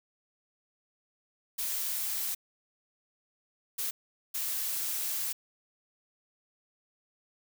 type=noise bursts at uneven times; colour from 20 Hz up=blue; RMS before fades=-33 dBFS; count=3; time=1.58-2.35 / 3.78-3.91 / 4.34-5.33 s; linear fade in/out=10 ms; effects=none